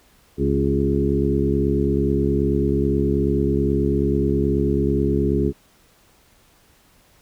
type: harmonic tone with a mistuned harmonic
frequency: 69.3 Hz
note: C#2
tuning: in tune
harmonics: 1 / 2 / 3 / 4 / 5 / 6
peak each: -24 / -24 / -24 / -24 / -24 / -24 dBFS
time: 0.37-5.53 s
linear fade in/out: 50 ms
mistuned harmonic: 5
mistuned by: +34 cents
effects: pink hiss -56 dBFS RMS until 7.21 s